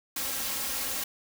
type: noise with comb filter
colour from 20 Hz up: white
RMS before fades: -32 dBFS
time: 0.16-1.04 s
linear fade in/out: 5 ms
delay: 3.7 ms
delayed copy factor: +0.6
effects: none